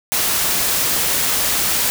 white noise, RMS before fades -18 dBFS, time 0.12-1.9 s, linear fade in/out 0 ms, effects none

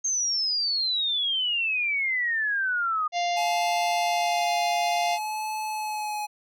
sine exponential sweep, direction down, 6440 to 1218 Hz, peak -23 dBFS, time 0.04-3.08 s, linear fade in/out 10 ms
harmonic tone, 698.5 Hz, F5, in tune, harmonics 1 / 3 / 4 / 5 / 6 / 7 / 8 / 9, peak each -24 / -34 / -36 / -38 / -40 / -41 / -42 / -43 dBFS, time 3.12-5.19 s, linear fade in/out 50 ms
square tone with vibrato, 850 Hz, G#5, 40 cents sharp, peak -29 dBFS, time 3.36-6.27 s, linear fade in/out 20 ms, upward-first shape sine, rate 0.57 Hz, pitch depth 26 cents each way
effects none

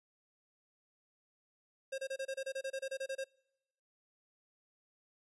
square tone bursts, 536 Hz, C5, 42 cents sharp, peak -37 dBFS, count 15, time 1.92-3.243 s, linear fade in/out 10 ms, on 63 ms, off 27 ms, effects noise-tail reverb RT60 0.9 s tail -26 dB re dry + resampled to 24000 Hz

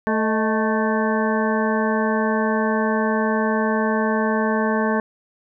harmonic tone with a mistuned harmonic, 220 Hz, A3, in tune, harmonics 1 / 2 / 3 / 4 / 5 / 7 / 8, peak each -21 / -24 / -26 / -27 / -28 / -29 / -30 dBFS, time 0.07-5 s, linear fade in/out 0 ms, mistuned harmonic 3, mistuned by -74 cents, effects none

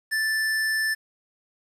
square tone, 1760 Hz, A6, in tune, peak -23 dBFS, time 0.11-0.95 s, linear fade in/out 20 ms, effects resampled to 32000 Hz + 9-bit

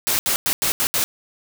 white noise bursts at uneven times, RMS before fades -20 dBFS, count 6, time 0.07-0.19 / 0.26-0.36 / 0.46-0.53 / 0.62-0.72 / 0.8-0.87 / 0.94-1.04 s, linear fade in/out 0 ms, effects none

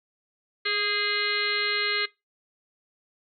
harmonic tone with a mistuned harmonic, 415.3 Hz, G#4, in tune, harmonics 1 / 3 / 4 / 5 / 6 / 7 / 8 / 9 / 10, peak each -34 / -35 / -32 / -29 / -37 / -36 / -37 / -37 / -29 dBFS, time 0.65-2.06 s, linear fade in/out 10 ms, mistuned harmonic 4, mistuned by -36 cents, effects noise-tail reverb RT60 0.2 s tail -20 dB re dry

